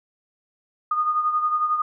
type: beating tone pair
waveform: sine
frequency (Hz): 1228 / 1239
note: D#6 / D#6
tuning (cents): -23 / -8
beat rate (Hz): 11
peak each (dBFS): -20 / -28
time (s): 0.91-1.82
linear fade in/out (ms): 5
effects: none